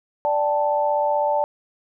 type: chord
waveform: sine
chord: D suspended fourth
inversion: none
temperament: equal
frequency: 587.3 / 784 / 880 Hz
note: D5 / G5 / A5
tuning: 0 / 0 / 0 cents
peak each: -21 / -27 / -21 dBFS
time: 0.25-1.44 s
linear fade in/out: 0 ms
effects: none